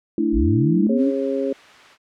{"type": "chord", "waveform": "sine", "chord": "A suspended fourth", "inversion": "none", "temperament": "just", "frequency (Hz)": [220, 293.3, 330], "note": ["A3", "D4", "E4"], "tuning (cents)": [0, -2, 2], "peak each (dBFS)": [-23, -22, -20], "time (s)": [0.18, 0.87], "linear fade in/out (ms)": 2}
{"type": "linear sweep", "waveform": "sine", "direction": "up", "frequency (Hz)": [38.89, 293.7], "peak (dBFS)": -17, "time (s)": [0.32, 1.12], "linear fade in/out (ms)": 50}
{"type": "harmonic tone", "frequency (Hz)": 136, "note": "C#3", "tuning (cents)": -33, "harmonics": [2, 3, 4], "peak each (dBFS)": [-24, -24, -24], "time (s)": [0.89, 1.53], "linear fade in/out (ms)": 5}
{"type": "noise", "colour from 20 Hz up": "blue", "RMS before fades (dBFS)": -33, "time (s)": [0.96, 1.98], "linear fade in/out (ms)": 50}
{"effects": ["low-pass 2000 Hz 12 dB/octave"]}